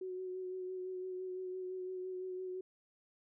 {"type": "tone with vibrato", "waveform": "sine", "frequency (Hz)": 370, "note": "F#4", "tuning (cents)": 0, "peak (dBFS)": -39, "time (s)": [0.01, 2.61], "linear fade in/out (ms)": 5, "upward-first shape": "sine", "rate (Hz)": 5.9, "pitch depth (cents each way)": 20, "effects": []}